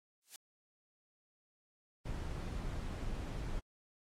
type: noise with exponential growth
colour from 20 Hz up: blue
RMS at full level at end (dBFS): -42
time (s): 0.22-0.36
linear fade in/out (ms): 1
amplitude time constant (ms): 30
type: noise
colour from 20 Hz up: brown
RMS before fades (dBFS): -40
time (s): 2.05-3.6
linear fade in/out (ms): 10
effects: low-pass 10000 Hz 12 dB/octave + AAC 48 kbps